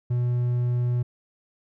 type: tone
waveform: triangle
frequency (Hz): 122.2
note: B2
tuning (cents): -18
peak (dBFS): -19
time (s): 0.1-1.03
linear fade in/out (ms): 10
effects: none